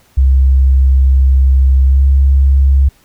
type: tone with pitch glide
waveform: sine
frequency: 66.3 to 68.01 Hz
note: C2 to C#2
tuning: +23 to -32 cents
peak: -5 dBFS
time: 0.17-2.89 s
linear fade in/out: 10 ms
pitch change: +45 cents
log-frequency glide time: 1.85-2.02 s
effects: pink hiss -50 dBFS RMS until 3.04 s